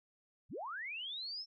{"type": "linear sweep", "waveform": "sine", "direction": "up", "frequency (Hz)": [54.4, 5400], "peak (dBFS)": -40, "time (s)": [0.49, 1.46], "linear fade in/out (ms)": 50, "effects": []}